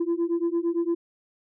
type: beating tone pair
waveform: sine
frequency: 335 / 343.8 Hz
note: E4 / F4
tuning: +28 / -27 cents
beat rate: 8.8 Hz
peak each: -24 dBFS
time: 0-0.95 s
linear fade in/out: 10 ms
effects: tanh soft clip ceiling -19 dBFS